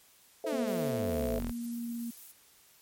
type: chord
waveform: sine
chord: A minor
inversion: none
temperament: equal with one note detuned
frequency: 440 / 523.3 / 656.6 Hz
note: A4 / C5 / E5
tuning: 0 / 0 / -7 cents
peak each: -36 dBFS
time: 0.44-1.39 s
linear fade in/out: 2 ms
type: exponential sweep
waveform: sawtooth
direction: down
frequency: 329.6 to 36.71 Hz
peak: -31 dBFS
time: 0.46-1.52 s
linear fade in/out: 10 ms
type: tone with pitch glide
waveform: sine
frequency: 238.8 to 234.6 Hz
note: A#3 to A#3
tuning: +42 to +11 cents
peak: -34 dBFS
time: 0.52-2.11 s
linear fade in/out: 10 ms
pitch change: -31 cents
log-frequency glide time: 0.89-1.97 s
type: noise with tremolo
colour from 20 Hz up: violet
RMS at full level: -46 dBFS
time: 0.67-2.32 s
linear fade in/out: 10 ms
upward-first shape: sine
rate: 2.3 Hz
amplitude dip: 30%
effects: white hiss -61 dBFS RMS until 2.81 s + MP3 64 kbps